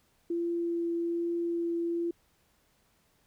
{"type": "tone with vibrato", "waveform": "sine", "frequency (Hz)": 340.1, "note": "F4", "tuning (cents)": -46, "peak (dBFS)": -28, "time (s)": [0.3, 2.11], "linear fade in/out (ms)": 5, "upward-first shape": "triangle", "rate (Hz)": 1.2, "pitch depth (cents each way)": 9, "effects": ["pink hiss -69 dBFS RMS until 3.26 s"]}